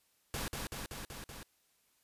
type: noise with echo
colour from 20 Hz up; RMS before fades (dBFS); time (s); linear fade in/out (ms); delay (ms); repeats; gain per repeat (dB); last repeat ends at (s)
pink; -38; 0.34-0.48; 0; 190; 5; -2; 1.43
effects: white hiss -73 dBFS RMS until 2.03 s + resampled to 32000 Hz